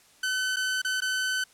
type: tone with dropouts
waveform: sawtooth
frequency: 1517 Hz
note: F#6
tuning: 43 cents sharp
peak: -22 dBFS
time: 0.23-1.44 s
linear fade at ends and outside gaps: 5 ms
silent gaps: 0.561-0.567 / 0.818-0.847 / 1.005-1.019 s
effects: white hiss -58 dBFS RMS until 1.53 s + low-pass 10000 Hz 12 dB/octave